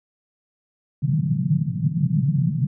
white band-pass noise, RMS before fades -21 dBFS, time 1.02-2.67 s, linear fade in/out 5 ms, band 130 to 170 Hz, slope 48 dB/octave, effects none

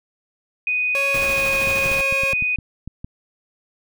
sine tone, 2489 Hz, D#7, in tune, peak -18 dBFS, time 0.67-2.56 s, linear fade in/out 2 ms
sawtooth tone with pitch glide, 554.4 to 544.6 Hz, C#5 to C#5, 0 to -31 cents, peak -20 dBFS, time 0.95-2.33 s, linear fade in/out 0 ms, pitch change -31 cents, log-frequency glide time 1.11-1.49 s
pink noise with tremolo, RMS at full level -29 dBFS, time 1.14-2.01 s, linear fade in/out 2 ms, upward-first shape square, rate 13 Hz, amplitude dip 30%
clicks, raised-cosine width 5 ms, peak -19 dBFS, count 10, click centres 1.673 / 1.859 / 1.916 / 2.125 / 2.235 / 2.334 / 2.424 / 2.587 / 2.876 / 3.045 s
effects none

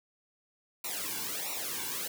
white noise with flanger, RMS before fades -36 dBFS, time 0.84-2.08 s, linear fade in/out 5 ms, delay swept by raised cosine 0.61 to 1.61 ms, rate 1.5 Hz, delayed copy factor -0.9, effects none

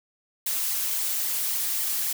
blue noise with flanger, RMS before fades -27 dBFS, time 0.46-2.13 s, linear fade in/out 5 ms, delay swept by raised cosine 0.93 to 6.43 ms, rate 3.7 Hz, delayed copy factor +0.9, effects none

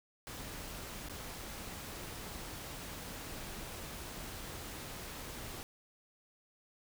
pink noise with dropouts, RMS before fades -45 dBFS, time 0.27-5.63 s, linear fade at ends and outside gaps 0 ms, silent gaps 1.086-1.096 s, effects none

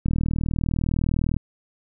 click train, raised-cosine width 5 ms, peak -11 dBFS, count 53, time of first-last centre 0.06-1.367 s, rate 39.8 Hz, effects none

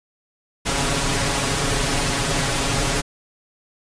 pink noise with comb filter, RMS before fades -21 dBFS, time 0.65-3.02 s, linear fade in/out 20 ms, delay 7.2 ms, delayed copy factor +0.7, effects resampled to 22050 Hz

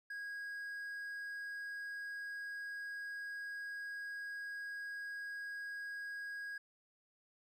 triangle tone, 1644 Hz, G#6, 18 cents flat, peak -40 dBFS, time 0.1-6.58 s, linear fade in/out 5 ms, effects none

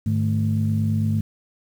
sine tone cluster, 103.3 / 152.1 / 218.8 Hz, G#2 / D#3 / A3, -9 / -39 / -9 cents, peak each -20 / -26 / -23 dBFS, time 0.06-1.21 s, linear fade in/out 5 ms, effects tanh soft clip ceiling -10 dBFS + 8-bit

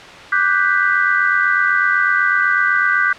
sine chord, G major seventh, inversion second, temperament equal, 1174.7 / 1480 / 1568 / 1975.5 Hz, D6 / F#6 / G6 / B6, 0 / 0 / 0 / 0 cents, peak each -20 / -17 / -16 / -20 dBFS, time 0.32-3.13 s, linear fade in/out 5 ms, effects white hiss -35 dBFS RMS until 3.18 s + low-pass 3000 Hz 12 dB/octave

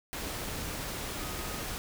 sine tone in noise, 1256 Hz, D#6, 16 cents sharp, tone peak -48 dBFS, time 1.19-1.62 s, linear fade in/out 0 ms, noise pink, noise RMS -37 dBFS, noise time 0.13-1.78 s, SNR -14 dB, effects none

